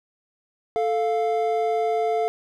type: tone pair together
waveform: triangle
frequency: 440 / 698.5 Hz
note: A4 / F5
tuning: 0 / 0 cents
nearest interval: minor sixth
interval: 800 cents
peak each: -21 dBFS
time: 0.76-2.28 s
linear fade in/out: 0 ms
effects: none